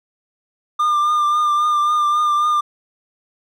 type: tone with vibrato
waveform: triangle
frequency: 1200 Hz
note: D6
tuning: 37 cents sharp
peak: -12 dBFS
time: 0.79-2.61 s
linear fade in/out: 10 ms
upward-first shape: triangle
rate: 3.7 Hz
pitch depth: 32 cents each way
effects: none